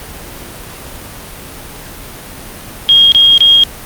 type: tone bursts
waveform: sine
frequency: 3251 Hz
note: G#7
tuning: 38 cents flat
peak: -3 dBFS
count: 3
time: 2.89-3.636 s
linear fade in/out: 0 ms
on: 230 ms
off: 28 ms
effects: pink hiss -29 dBFS RMS until 3.85 s + Opus 32 kbps